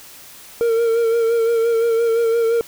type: tone with vibrato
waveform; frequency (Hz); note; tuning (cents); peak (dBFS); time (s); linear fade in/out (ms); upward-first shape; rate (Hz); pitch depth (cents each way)
triangle; 460; A#4; -23; -12; 0.61-2.61; 0; sine; 5.8; 35
effects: white hiss -41 dBFS RMS until 2.67 s